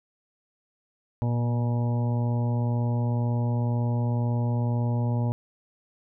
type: harmonic tone with a mistuned harmonic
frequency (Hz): 120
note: B2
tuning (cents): -49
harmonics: 1 / 2 / 3 / 4 / 5 / 6 / 7 / 8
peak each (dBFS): -23 / -31 / -42 / -40 / -39 / -49 / -40 / -44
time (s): 1.22-5.32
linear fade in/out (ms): 0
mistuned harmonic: 1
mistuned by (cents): -29
effects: none